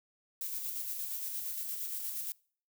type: noise with tremolo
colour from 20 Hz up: violet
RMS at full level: -37 dBFS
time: 0.41-2.32 s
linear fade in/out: 2 ms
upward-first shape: square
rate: 8.6 Hz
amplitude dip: 30%
effects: noise-tail reverb RT60 0.5 s tail -25 dB re dry